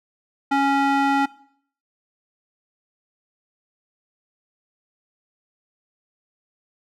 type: tone with band-pass filter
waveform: square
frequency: 277.2 Hz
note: C#4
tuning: in tune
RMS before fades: -19 dBFS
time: 0.51-1.26 s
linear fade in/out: 10 ms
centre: 970 Hz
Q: 1.1
effects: noise-tail reverb RT60 0.6 s tail -20 dB re dry